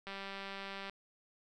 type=click train; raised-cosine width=0.3 ms; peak=-28 dBFS; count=163; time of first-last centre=0.07-0.897 s; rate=196 Hz; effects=none